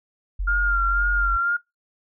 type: tone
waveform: sine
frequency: 45.76 Hz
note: F#1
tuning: 18 cents flat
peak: -22 dBFS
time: 0.39-1.37 s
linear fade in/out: 10 ms
type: tone with vibrato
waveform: sine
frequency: 1398 Hz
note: F6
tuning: 1 cent sharp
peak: -19 dBFS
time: 0.47-1.57 s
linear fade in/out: 10 ms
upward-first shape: sine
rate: 2 Hz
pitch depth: 34 cents each way
effects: noise-tail reverb RT60 0.2 s tail -23 dB re dry